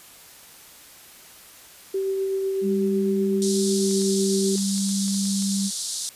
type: tone with tremolo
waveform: sine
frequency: 386.3 Hz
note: G4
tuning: 25 cents flat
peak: -21 dBFS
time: 1.94-4.56 s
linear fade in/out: 5 ms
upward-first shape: triangle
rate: 8 Hz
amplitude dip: 25%
type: tone with pitch glide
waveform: sine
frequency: 200 to 196.56 Hz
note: G3 to G3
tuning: +35 to +5 cents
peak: -22 dBFS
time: 2.61-5.71 s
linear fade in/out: 50 ms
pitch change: -30 cents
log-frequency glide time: 3.76-3.92 s
type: band-pass noise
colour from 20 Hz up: white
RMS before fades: -30 dBFS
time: 3.42-6.09 s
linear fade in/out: 0 ms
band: 3700 to 9800 Hz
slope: 48 dB/octave
type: clicks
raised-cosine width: 0.2 ms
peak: -27 dBFS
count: 9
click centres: 3.911 / 4.019 / 4.582 / 4.78 / 4.892 / 5.081 / 5.144 / 5.254 / 5.424 s
effects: white hiss -47 dBFS RMS until 6.15 s + resampled to 32000 Hz